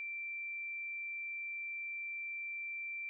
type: tone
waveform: sine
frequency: 2349 Hz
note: D7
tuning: in tune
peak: -39 dBFS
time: 0-3.09 s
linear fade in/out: 0 ms
effects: none